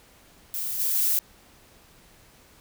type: noise with level steps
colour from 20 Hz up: violet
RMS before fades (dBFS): -30 / -25 / -23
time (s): 0.54-1.19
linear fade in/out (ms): 0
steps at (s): 0.79 / 0.95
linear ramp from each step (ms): 10
effects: pink hiss -55 dBFS RMS until 2.6 s